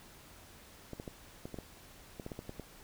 clicks, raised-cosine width 2 ms, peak -28 dBFS, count 12, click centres 0.933 / 0.999 / 1.078 / 1.455 / 1.543 / 1.587 / 2.198 / 2.264 / 2.318 / 2.391 / 2.494 / 2.597 s, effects pink hiss -56 dBFS RMS until 2.83 s

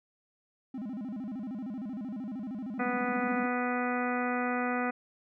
triangle tone with vibrato, 233.1 Hz, A#3, in tune, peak -33 dBFS, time 0.74-3.46 s, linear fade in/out 5 ms, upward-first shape square, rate 13 Hz, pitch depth 210 cents each way
harmonic tone, 246.9 Hz, B3, in tune, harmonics 1 / 2 / 3 / 4 / 5 / 6 / 7 / 8 / 9 / 10, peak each -32 / -36 / -35 / -44 / -37 / -38 / -47 / -39 / -51 / -44 dBFS, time 2.79-4.91 s, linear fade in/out 10 ms
effects none

